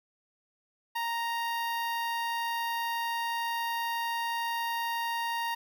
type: tone with notch filter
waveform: sawtooth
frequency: 931 Hz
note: A#5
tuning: 2 cents flat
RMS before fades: -32 dBFS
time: 0.95-5.55 s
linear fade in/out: 10 ms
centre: 7400 Hz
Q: 1
effects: 11-bit